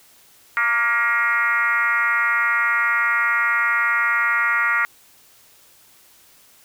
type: tone with frequency modulation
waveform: sine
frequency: 1655 Hz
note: G#6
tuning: 6 cents flat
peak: -16 dBFS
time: 0.57-4.85 s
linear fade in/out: 0 ms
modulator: 245 Hz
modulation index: 2.1
effects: white hiss -52 dBFS RMS until 6.64 s